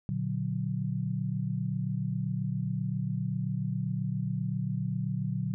sine chord, Bb augmented, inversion none, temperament equal with one note detuned, 119.33 / 146.83 / 185 Hz, Bb2 / D3 / F#3, +41 / 0 / 0 cents, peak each -33 dBFS, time 0.09-5.54 s, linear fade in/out 0 ms, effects none

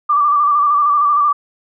sine tone with vibrato, 1172 Hz, D6, 4 cents flat, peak -10 dBFS, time 0.09-1.33 s, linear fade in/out 10 ms, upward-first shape square, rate 13 Hz, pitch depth 36 cents each way, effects none

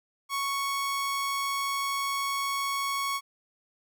sawtooth tone, 1108.7 Hz, C#6, in tune, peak -24 dBFS, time 0.29-3.21 s, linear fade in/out 50 ms, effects none

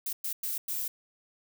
violet noise bursts at uneven times, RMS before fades -33 dBFS, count 4, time 0.06-0.13 / 0.24-0.33 / 0.43-0.58 / 0.68-0.88 s, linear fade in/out 5 ms, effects none

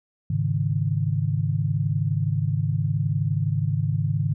sine chord, Ab suspended fourth, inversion none, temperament equal with one note detuned, 103.83 / 136.37 / 155.56 Hz, Ab2 / Db3 / Eb3, 0 / -28 / 0 cents, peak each -25 dBFS, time 0.3-4.34 s, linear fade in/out 5 ms, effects none

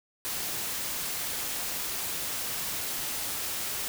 white noise, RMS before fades -33 dBFS, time 0.25-3.88 s, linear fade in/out 0 ms, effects none

